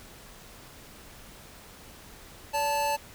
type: tone pair together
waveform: square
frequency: 573.3 / 880 Hz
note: D5 / A5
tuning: -42 / 0 cents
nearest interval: perfect fifth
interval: 742 cents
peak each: -32 / -27 dBFS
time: 2.53-2.97 s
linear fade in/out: 20 ms
effects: pink hiss -49 dBFS RMS until 3.14 s